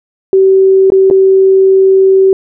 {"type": "tone with dropouts", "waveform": "sine", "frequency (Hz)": 383.4, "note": "G4", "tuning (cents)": -38, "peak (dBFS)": -3, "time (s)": [0.33, 2.33], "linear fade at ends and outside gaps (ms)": 1, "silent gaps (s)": [[0.902, 0.92], [1.101, 1.11]], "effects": []}